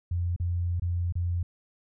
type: tone with dropouts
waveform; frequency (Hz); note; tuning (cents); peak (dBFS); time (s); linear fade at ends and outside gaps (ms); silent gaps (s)
sine; 87.31; F2; 0; -25; 0.11-1.43; 5; 0.363-0.399 / 0.798-0.82 / 1.124-1.154
effects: none